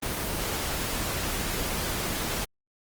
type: noise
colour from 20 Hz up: pink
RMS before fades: -30 dBFS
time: 0.02-2.45 s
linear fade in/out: 10 ms
effects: Opus 24 kbps